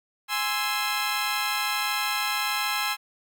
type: chord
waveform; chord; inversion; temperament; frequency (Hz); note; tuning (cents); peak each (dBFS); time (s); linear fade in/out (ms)
15% pulse; Ab augmented; none; equal; 830.6 / 1046.5 / 1318.5; Ab5 / C6 / E6; 0 / 0 / 0; -23; 0.28-2.97; 50
effects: none